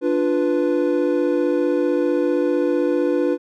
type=chord; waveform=triangle; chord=B diminished; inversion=first; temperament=equal; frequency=293.7 / 349.2 / 493.9 Hz; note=D4 / F4 / B4; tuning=0 / 0 / 0 cents; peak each=-19 dBFS; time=0.01-3.38 s; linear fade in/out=50 ms; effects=none